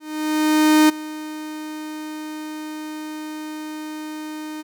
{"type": "tone with ADSR envelope", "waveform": "45% pulse", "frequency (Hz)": 307.8, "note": "D#4", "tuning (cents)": -19, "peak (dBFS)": -10, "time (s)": [0, 4.63], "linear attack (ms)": 890, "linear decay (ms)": 13, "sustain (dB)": -19, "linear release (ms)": 27, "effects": []}